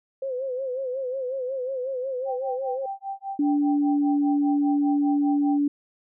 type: tone with vibrato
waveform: sine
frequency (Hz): 519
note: C5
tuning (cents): -14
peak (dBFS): -26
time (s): 0.22-2.86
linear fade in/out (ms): 5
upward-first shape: sine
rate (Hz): 5.5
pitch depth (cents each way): 82
type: tone with tremolo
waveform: sine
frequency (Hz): 784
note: G5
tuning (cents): 0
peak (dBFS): -27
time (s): 2.25-5.62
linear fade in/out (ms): 50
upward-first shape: sine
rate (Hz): 5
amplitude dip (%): 100
type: tone with pitch glide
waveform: sine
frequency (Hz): 290.4 to 288.2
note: D4 to D4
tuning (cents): -19 to -33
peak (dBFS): -19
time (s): 3.39-5.68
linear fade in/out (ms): 5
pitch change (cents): -14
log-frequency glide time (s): 3.52-4.16
effects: none